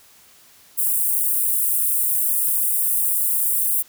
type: high-pass noise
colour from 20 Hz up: white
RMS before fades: -20 dBFS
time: 0.77-3.83 s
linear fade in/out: 20 ms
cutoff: 8800 Hz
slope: 48 dB/octave
effects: white hiss -51 dBFS RMS until 3.88 s